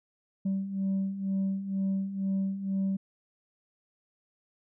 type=beating tone pair; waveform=sine; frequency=192.1 / 194.2 Hz; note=G3 / G3; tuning=-35 / -16 cents; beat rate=2.1 Hz; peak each=-32 / -27 dBFS; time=0.45-2.97 s; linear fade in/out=10 ms; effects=tanh soft clip ceiling -24 dBFS